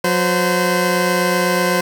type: tone pair together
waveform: 15% pulse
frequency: 180.9 / 514.6 Hz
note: F#3 / C5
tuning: -39 / -29 cents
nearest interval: octave + tritone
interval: 1810 cents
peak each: -11 dBFS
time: 0.04-1.81 s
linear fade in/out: 5 ms
effects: none